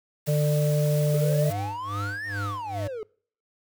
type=noise; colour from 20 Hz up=white; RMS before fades=-39 dBFS; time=0.26-1.53 s; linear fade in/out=10 ms
type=harmonic tone; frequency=148.9 Hz; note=D3; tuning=24 cents sharp; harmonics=1 / 3 / 4; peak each=-21 / -31 / -27 dBFS; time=0.27-1.51 s; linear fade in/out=20 ms
type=exponential two-way sweep; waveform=triangle; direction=up then down; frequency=415.3 to 1864.7 to 415.3 Hz; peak=-29 dBFS; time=1.14-3.03 s; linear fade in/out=0 ms; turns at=2.27 s
type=tone with tremolo; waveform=square; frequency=101.1 Hz; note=G#2; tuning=46 cents flat; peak=-29 dBFS; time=1.49-2.88 s; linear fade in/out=10 ms; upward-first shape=sine; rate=2.4 Hz; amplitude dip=90%
effects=noise-tail reverb RT60 0.5 s tail -25 dB re dry